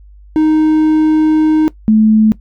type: tone pair in turn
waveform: triangle / sine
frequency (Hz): 311.1 / 217.2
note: D#4 / A3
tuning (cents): 0 / -22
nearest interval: tritone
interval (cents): 622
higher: first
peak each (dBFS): -5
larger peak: neither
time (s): 0.36-1.68 / 1.88-2.32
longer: first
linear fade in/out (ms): 0
effects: noise-tail reverb RT60 0.1 s tail -18 dB re dry + added 50 Hz sine -36 dBFS peak until 2.4 s